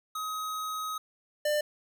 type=tone pair in turn; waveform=square; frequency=1265 / 597 Hz; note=D#6 / D5; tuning=+28 / +28 cents; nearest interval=octave + minor second; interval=1300 cents; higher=first; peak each=-33 / -26 dBFS; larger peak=second; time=0.15-0.98 / 1.45-1.61 s; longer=first; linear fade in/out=5 ms; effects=none